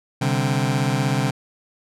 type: chord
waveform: sawtooth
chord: C suspended second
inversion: none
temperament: just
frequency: 130.81 / 147.16 / 196.22 Hz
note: C3 / D3 / G3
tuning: 0 / +4 / +2 cents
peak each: -17 / -19 / -22 dBFS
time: 0.21-1.31 s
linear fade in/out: 10 ms
effects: low-pass 10000 Hz 12 dB/octave